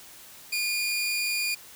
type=tone pair together; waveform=sawtooth; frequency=2435 / 4597 Hz; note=D#7 / D8; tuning=-38 / -38 cents; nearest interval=major seventh; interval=1100 cents; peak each=-23 / -31 dBFS; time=0.52-1.55 s; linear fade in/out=10 ms; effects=white hiss -48 dBFS RMS until 1.75 s